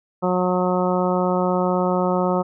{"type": "harmonic tone", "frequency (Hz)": 181.6, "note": "F#3", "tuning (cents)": -32, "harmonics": [1, 2, 3, 4, 5, 6, 7], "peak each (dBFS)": [-22, -24, -23, -27, -27, -31, -29], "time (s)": [0.22, 2.43], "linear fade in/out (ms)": 20, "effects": []}